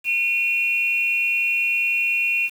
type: tone pair together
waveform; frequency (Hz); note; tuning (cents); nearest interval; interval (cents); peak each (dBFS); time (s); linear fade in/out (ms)
sine; 2443 / 2735; D#7 / F7; -32 / -37; major second; 195; -21; 0.04-2.5; 50
effects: 7-bit